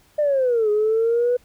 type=linear two-way sweep; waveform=sine; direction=down then up; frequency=608 to 415.3 to 495.6 Hz; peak=-15 dBFS; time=0.18-1.37 s; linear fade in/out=10 ms; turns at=0.7 s; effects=tanh soft clip ceiling -12 dBFS + pink hiss -57 dBFS RMS until 1.44 s